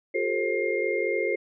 sine tone cluster, 357.5 / 407.1 / 451.1 / 532 / 2120 Hz, F4 / G#4 / A4 / C5 / C7, +41 / -35 / +43 / +29 / +22 cents, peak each -30 dBFS, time 0.14-1.36 s, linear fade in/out 10 ms, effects none

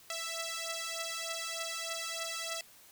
5% pulse beating tone pair, 659.3 / 662.6 Hz, E5 / E5, 0 / +9 cents, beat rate 3.3 Hz, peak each -28 dBFS, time 0.1-2.61 s, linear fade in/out 2 ms, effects white hiss -58 dBFS RMS until 2.91 s

